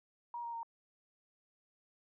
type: tone with pitch steps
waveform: sine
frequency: 950 / 936.4 / 923 Hz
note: A#5 / A#5 / A#5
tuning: +33 / +8 / -17 cents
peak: -39 dBFS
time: 0.34-0.631 s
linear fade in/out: 2 ms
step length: 97 ms
effects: none